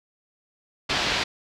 white low-pass noise, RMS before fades -25 dBFS, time 0.89-1.24 s, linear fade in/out 10 ms, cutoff 4500 Hz, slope 24 dB/octave, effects none

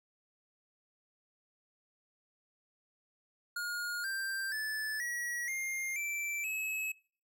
square tone with pitch steps, 1430 / 1577.5 / 1740.3 / 1919.9 / 2118 / 2336 / 2578 Hz, F6 / G6 / A6 / B6 / C7 / D7 / E7, +41 / +10 / -19 / -49 / +21 / -10 / -39 cents, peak -35 dBFS, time 3.56-6.92 s, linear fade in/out 5 ms, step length 480 ms, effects noise-tail reverb RT60 0.5 s tail -25 dB re dry

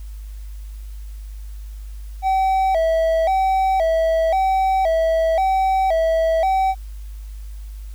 triangle tone with vibrato, 706 Hz, F5, 19 cents sharp, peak -13 dBFS, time 2.22-6.75 s, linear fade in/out 50 ms, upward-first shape square, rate 0.95 Hz, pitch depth 140 cents each way, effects added 51 Hz sine -30 dBFS peak until 7.94 s + white hiss -53 dBFS RMS until 7.94 s

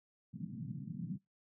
white band-pass noise, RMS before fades -43 dBFS, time 0.33-1.18 s, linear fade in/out 20 ms, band 120 to 230 Hz, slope 48 dB/octave, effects noise-tail reverb RT60 0.2 s tail -24 dB re dry

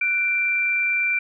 sine tone pair together, 1486.2 / 2357 Hz, F#6 / D7, +7 / +6 cents, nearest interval minor sixth, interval 799 cents, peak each -29 / -19 dBFS, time 0.01-1.19 s, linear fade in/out 5 ms, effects none

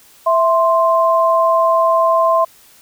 sine tone pair together, 659.3 / 1046.6 Hz, E5 / C6, 0 / 0 cents, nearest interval minor sixth, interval 800 cents, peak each -13 dBFS, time 0.26-2.45 s, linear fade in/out 10 ms, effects white hiss -47 dBFS RMS until 2.81 s

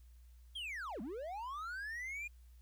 triangle linear two-way sweep, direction down then up, 3330 to 189.5 to 2457 Hz, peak -39 dBFS, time 0.55-2.28 s, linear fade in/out 10 ms, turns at 1.01 s, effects added 60 Hz sine -56 dBFS peak until 2.61 s + white hiss -75 dBFS RMS until 2.61 s

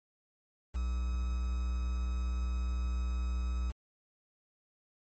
triangle tone with quantisation, 61.74 Hz, B1, in tune, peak -28 dBFS, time 0.74-3.72 s, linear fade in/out 20 ms, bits 8, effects MP3 32 kbps

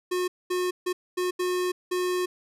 square tone bursts at uneven times, 362.1 Hz, F#4, 37 cents flat, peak -25 dBFS, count 6, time 0.11-0.28 / 0.5-0.71 / 0.86-0.93 / 1.17-1.31 / 1.39-1.72 / 1.91-2.26 s, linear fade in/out 10 ms, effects resampled to 32000 Hz

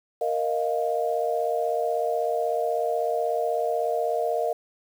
sine chord, Bb suspended fourth, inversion none, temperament equal, 466.2 / 622.3 / 698.5 Hz, Bb4 / Eb5 / F5, 0 / 0 / 0 cents, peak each -27 dBFS, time 0.21-4.53 s, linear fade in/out 5 ms, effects 8-bit

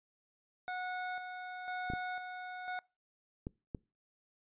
25% pulse tone with tremolo, 732 Hz, F#5, 19 cents flat, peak -33 dBFS, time 0.68-2.79 s, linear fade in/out 0 ms, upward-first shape square, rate 1 Hz, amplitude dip 45%
clicks, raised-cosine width 3 ms, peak -26 dBFS, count 4, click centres 1.901 / 1.936 / 3.469 / 3.748 s
effects noise-tail reverb RT60 0.3 s tail -25 dB re dry + resampled to 8000 Hz

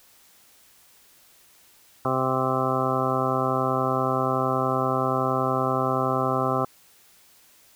harmonic tone, 130.6 Hz, C3, 3 cents flat, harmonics 1 / 2 / 3 / 4 / 5 / 6 / 8 / 9 / 10, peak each -30 / -30 / -30 / -30 / -30 / -30 / -30 / -30 / -30 dBFS, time 2.05-6.65 s, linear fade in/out 2 ms, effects white hiss -56 dBFS RMS until 7.75 s

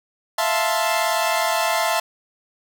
sawtooth chord, F major seventh, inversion third, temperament equal, 659.3 / 698.5 / 880 / 1046.5 Hz, E5 / F5 / A5 / C6, 0 / 0 / 0 / 0 cents, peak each -19 / -22 / -20 / -22 dBFS, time 0.38-2 s, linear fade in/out 5 ms, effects none

